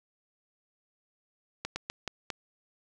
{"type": "slowing click train", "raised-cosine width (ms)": 0.2, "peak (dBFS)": -16, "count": 5, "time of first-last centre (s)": [1.65, 2.302], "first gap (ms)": 110, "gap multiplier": 1.27, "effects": []}